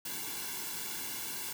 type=noise with comb filter; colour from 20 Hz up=white; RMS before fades=-39 dBFS; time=0.05-1.53 s; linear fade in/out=5 ms; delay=1.6 ms; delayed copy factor=-0.8; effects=none